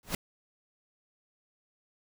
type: noise with exponential growth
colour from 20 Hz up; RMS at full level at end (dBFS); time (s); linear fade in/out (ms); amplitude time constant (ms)
pink; -26; 0.03-0.15; 2; 25
effects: none